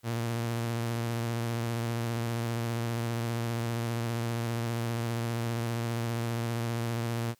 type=tone with vibrato; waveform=sawtooth; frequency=116.5 Hz; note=A#2; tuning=1 cent flat; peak=-25 dBFS; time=0.03-7.35 s; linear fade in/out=50 ms; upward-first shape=triangle; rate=15 Hz; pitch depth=37 cents each way; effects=white hiss -67 dBFS RMS until 7.39 s + MP3 96 kbps